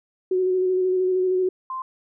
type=tone with vibrato; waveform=sine; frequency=370 Hz; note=F#4; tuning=in tune; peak=-18 dBFS; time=0.31-1.49 s; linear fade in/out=5 ms; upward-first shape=square; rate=13 Hz; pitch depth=17 cents each way
type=tone; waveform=sine; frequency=1043 Hz; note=C6; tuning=6 cents flat; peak=-27 dBFS; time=1.7-1.82 s; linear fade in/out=2 ms
effects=none